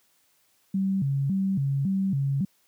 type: tone with vibrato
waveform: sine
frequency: 163.3 Hz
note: E3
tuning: 16 cents flat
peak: -22 dBFS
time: 0.74-2.45 s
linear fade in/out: 5 ms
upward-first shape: square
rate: 1.8 Hz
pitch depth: 290 cents each way
effects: white hiss -66 dBFS RMS until 2.67 s + high-pass 80 Hz 12 dB/octave